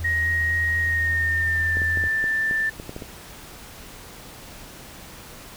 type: tone with vibrato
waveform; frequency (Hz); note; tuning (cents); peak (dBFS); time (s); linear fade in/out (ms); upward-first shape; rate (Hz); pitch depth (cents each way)
sine; 83.2; E2; +17; -27; 0-2.08; 5; square; 3.7; 13
type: tone with pitch glide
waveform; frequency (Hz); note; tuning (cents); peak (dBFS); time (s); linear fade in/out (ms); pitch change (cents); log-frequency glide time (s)
sine; 1879 to 1773.5; A#6 to A6; +13 to +13; -20; 0.04-2.7; 10; -100; 0.78-1.79
type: clicks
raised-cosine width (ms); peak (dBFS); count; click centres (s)
2; -20; 10; 1.77 / 1.818 / 1.973 / 2.039 / 2.241 / 2.511 / 2.799 / 2.894 / 2.964 / 3.022
effects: pink hiss -42 dBFS RMS until 5.56 s